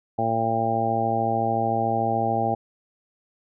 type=harmonic tone; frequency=113.6 Hz; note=A#2; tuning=44 cents flat; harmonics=1 / 2 / 3 / 4 / 5 / 6 / 7; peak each=-30 / -30 / -32 / -32 / -31 / -27 / -24 dBFS; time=0.18-2.55 s; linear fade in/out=10 ms; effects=none